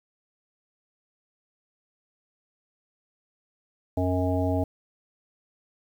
harmonic tone, 91.3 Hz, F#2, 23 cents flat, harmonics 1 / 3 / 5 / 7 / 9, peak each -26 / -27 / -33 / -29 / -35 dBFS, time 3.97-4.64 s, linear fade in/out 5 ms, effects 9-bit

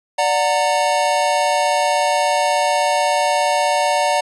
square chord, D augmented, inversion none, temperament just, 587.3 / 734.2 / 917.7 Hz, D5 / F#5 / A#5, 0 / -14 / -27 cents, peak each -20 dBFS, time 0.18-4.21 s, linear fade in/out 10 ms, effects resampled to 24000 Hz

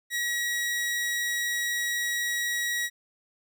sawtooth tone, 1912 Hz, A#6, 43 cents sharp, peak -23 dBFS, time 0.1-2.9 s, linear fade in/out 50 ms, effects none

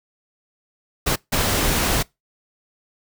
pink noise bursts at uneven times, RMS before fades -20 dBFS, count 2, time 1.06-1.16 / 1.32-2.03 s, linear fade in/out 10 ms, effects noise-tail reverb RT60 0.2 s tail -24 dB re dry

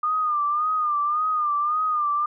sine tone with vibrato, 1212 Hz, D#6, 46 cents flat, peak -20 dBFS, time 0.03-2.26 s, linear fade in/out 5 ms, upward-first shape sine, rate 1.8 Hz, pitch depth 67 cents each way, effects none

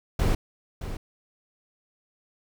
brown noise with echo, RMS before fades -22 dBFS, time 0.19-0.35 s, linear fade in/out 5 ms, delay 620 ms, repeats 1, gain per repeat -11 dB, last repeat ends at 0.97 s, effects none

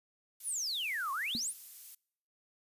violet noise, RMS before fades -47 dBFS, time 0.4-1.95 s, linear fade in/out 5 ms
sine exponential two-way sweep, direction down then up, 11350 to 1046.5 to 11350 Hz, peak -33 dBFS, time 0.43-1.54 s, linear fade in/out 50 ms, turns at 1.12 s
sine tone with exponential decay, 233.1 Hz, A#3, in tune, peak -32 dBFS, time 1.35-1.43 s, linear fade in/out 0 ms, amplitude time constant 16 ms
effects noise-tail reverb RT60 0.7 s tail -26 dB re dry + resampled to 32000 Hz

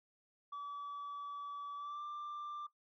sine tone with pitch glide, 1148 to 1183.7 Hz, D6 to D6, -40 to +13 cents, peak -39 dBFS, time 0.52-2.67 s, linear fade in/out 10 ms, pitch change +53 cents, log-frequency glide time 1.76-2.03 s, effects noise-tail reverb RT60 0.1 s tail -18 dB re dry + tanh soft clip ceiling -41 dBFS

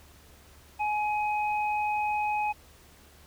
sine tone pair together, 841.3 / 2521 Hz, G#5 / D#7, +22 / +22 cents, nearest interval octave + perfect fifth, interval 1900 cents, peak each -26 / -34 dBFS, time 0.79-2.53 s, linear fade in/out 20 ms, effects added 73 Hz sine -56 dBFS peak until 3.26 s + pink hiss -56 dBFS RMS until 3.26 s

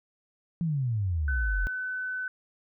sine exponential sweep, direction down, 175.1 to 41.86 Hz, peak -25 dBFS, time 0.61-1.67 s, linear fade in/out 0 ms
sine tone, 1509 Hz, F#6, 34 cents sharp, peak -30 dBFS, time 1.28-2.28 s, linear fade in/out 2 ms
effects none

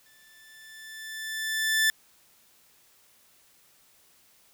sawtooth tone with exponential growth, 1760 Hz, A6, in tune, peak -16 dBFS, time 0.06-1.9 s, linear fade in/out 1 ms, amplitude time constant 400 ms, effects white hiss -61 dBFS RMS until 4.53 s

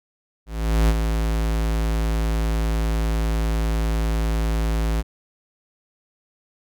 square tone with ADSR envelope, 55 Hz, A1, in tune, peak -14 dBFS, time 0.46-5.03 s, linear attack 430 ms, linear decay 41 ms, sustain -6 dB, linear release 31 ms, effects none

